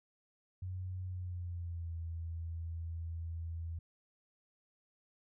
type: tone with pitch glide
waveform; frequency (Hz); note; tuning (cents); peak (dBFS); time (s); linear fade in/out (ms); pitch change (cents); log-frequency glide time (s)
sine; 92 to 82.92; F#2 to E2; -9 to +11; -38; 0.62-3.79; 5; -180; 1.06-1.95
effects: none